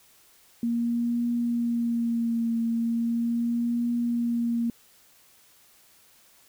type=tone with vibrato; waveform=sine; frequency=234 Hz; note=A#3; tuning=7 cents sharp; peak=-23 dBFS; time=0.63-4.7 s; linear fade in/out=2 ms; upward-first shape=triangle; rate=0.38 Hz; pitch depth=32 cents each way; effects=white hiss -58 dBFS RMS until 6.48 s